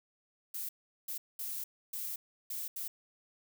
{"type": "noise bursts at uneven times", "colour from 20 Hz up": "violet", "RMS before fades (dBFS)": -39, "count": 6, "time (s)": [[0.54, 0.69], [1.08, 1.18], [1.39, 1.64], [1.93, 2.16], [2.5, 2.68], [2.76, 2.88]], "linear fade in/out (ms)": 5, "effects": []}